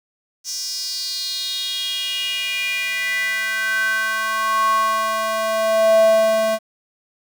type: tone with high-pass filter sweep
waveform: square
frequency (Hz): 220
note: A3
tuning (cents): 0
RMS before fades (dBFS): -20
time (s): 0.44-6.59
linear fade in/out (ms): 50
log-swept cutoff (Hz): 5800 to 520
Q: 6.2
effects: 8-bit